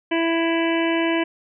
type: harmonic tone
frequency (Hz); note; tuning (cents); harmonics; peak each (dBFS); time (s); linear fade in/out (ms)
331.3; E4; +9; 1 / 2 / 3 / 5 / 6 / 7 / 8 / 9; -20 / -26 / -29 / -30 / -32 / -30 / -34 / -32; 0.11-1.24; 10
effects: none